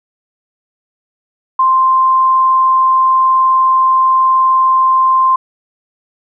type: tone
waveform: sine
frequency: 1046.5 Hz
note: C6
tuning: in tune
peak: -7 dBFS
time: 1.59-5.36 s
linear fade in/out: 5 ms
effects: none